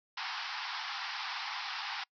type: band-pass noise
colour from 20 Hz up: pink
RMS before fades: -39 dBFS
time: 0.17-2.04 s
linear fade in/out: 5 ms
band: 770 to 5400 Hz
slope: 96 dB/octave
effects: noise-tail reverb RT60 0.1 s tail -26 dB re dry